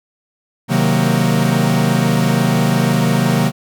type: chord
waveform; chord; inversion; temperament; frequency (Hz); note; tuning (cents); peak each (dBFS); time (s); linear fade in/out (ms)
45% pulse; C half-diminished seventh; none; equal with one note detuned; 130.81 / 156.74 / 185 / 233.1; C3 / Eb3 / Gb3 / Bb3; 0 / +13 / 0 / 0; -18; 0.68-3.52; 50
effects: none